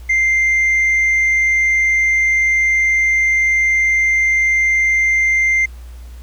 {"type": "tone with tanh clipping", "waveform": "sine", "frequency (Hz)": 2093, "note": "C7", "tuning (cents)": 0, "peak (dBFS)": -12, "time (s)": [0.09, 5.66], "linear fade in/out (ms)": 10, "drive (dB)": 1, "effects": ["added 60 Hz sine -31 dBFS peak until 6.22 s", "pink hiss -48 dBFS RMS until 6.22 s"]}